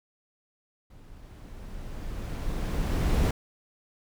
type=noise with level ramp; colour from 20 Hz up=brown; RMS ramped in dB=-50 to -21 dBFS; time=0.9-3.31 s; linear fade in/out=5 ms; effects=none